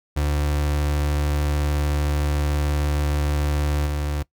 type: tone with level steps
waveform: 35% pulse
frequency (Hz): 73.42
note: D2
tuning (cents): 0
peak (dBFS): -18 / -21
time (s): 0.16-4.23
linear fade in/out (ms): 10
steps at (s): 3.86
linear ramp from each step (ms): 10
effects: noise-tail reverb RT60 0.1 s tail -21 dB re dry